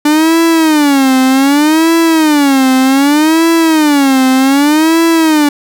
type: tone with vibrato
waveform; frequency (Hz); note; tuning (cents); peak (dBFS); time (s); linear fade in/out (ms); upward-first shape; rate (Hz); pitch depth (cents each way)
45% pulse; 293.7; D4; 0; -6; 0.05-5.49; 5; sine; 0.65; 210
effects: none